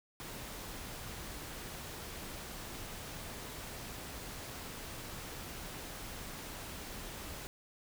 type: noise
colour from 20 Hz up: pink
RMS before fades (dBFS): -45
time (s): 0.2-7.47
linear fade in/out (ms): 0
effects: none